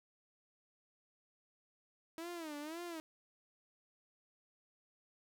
sawtooth tone with vibrato, 319 Hz, D#4, 43 cents sharp, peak -39 dBFS, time 2.18-3 s, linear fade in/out 0 ms, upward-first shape sine, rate 1.9 Hz, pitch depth 160 cents each way, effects none

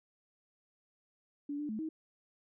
sine tone with pitch steps, 288 / 295.9 / 216.3 / 316.2 Hz, D4 / D4 / A3 / D#4, -34 / +13 / -29 / +28 cents, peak -35 dBFS, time 1.49-1.89 s, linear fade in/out 5 ms, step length 100 ms, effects none

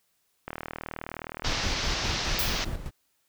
click train, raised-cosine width 0.5 ms, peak -19 dBFS, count 45, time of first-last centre 0.48-1.6 s, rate 39.3 Hz
brown noise with tremolo, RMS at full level -30 dBFS, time 1.43-2.91 s, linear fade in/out 50 ms, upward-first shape square, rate 4.9 Hz, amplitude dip 60%
white low-pass noise, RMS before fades -31 dBFS, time 1.44-2.65 s, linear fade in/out 10 ms, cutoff 5900 Hz, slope 48 dB/octave
violet noise with exponential decay, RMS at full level -27 dBFS, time 2.39-2.74 s, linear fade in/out 0 ms, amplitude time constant 75 ms
effects white hiss -72 dBFS RMS until 3.28 s

